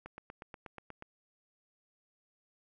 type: click train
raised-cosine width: 0.5 ms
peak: -30 dBFS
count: 9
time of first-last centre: 0.06-1.024 s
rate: 8.3 Hz
effects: none